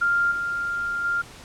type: tone with level steps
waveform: sine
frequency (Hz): 1396.9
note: F6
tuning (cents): 0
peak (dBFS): -18 / -24 / -21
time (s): 0.01-1.22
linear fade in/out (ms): 10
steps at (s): 0.31 / 1.04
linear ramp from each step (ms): 10
effects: pink hiss -44 dBFS RMS until 1.44 s + low-pass 9000 Hz 12 dB/octave